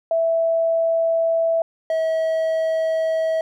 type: tone pair in turn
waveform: sine / triangle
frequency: 659.3 / 644.2 Hz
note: E5 / E5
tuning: 0 / -40 cents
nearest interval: unison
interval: 40 cents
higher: first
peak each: -16 dBFS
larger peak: neither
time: 0.11-1.62 / 1.9-3.41 s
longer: neither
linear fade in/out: 2 ms
effects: none